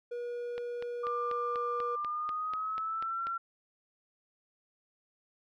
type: tone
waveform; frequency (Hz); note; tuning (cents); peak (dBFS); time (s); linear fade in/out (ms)
triangle; 481.3; B4; -45; -33; 0.11-1.96; 10
type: click train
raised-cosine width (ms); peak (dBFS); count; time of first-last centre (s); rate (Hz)
0.3; -27; 12; 0.58-3.269; 4.09
type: tone with pitch glide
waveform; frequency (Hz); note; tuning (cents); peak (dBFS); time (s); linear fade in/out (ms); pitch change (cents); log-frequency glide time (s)
sine; 1190 to 1359.1; D6 to F6; +22 to -48; -32; 1.03-3.38; 10; +230; 1.98-3.22
effects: none